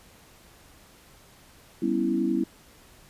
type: chord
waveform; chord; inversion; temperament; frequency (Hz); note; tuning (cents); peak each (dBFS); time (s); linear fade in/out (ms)
sine; C# half-diminished seventh; second; equal; 196 / 246.9 / 277.2 / 329.6; G3 / B3 / C#4 / E4; 0 / 0 / 0 / 0; -30 / -28 / -29 / -26; 1.82-2.44; 5
effects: pink hiss -54 dBFS RMS until 3.09 s + resampled to 32000 Hz